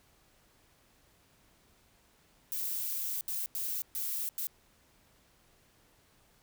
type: noise bursts at uneven times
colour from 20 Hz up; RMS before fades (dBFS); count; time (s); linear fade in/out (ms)
violet; -35; 5; 2.52-3.21 / 3.28-3.46 / 3.55-3.82 / 3.95-4.29 / 4.38-4.47; 0
effects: pink hiss -66 dBFS RMS until 6.42 s